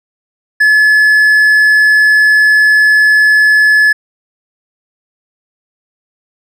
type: tone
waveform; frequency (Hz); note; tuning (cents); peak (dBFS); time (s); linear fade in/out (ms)
triangle; 1715; A6; -45; -3; 0.6-3.93; 10
effects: none